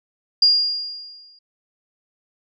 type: tone with exponential decay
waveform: sine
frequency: 4825 Hz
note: D8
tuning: 46 cents sharp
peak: -9 dBFS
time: 0.42-1.39 s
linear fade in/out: 5 ms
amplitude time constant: 210 ms
effects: none